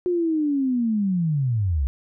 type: linear sweep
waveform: sine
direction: down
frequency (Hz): 362.5 to 61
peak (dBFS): -19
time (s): 0.06-1.87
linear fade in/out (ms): 0
effects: none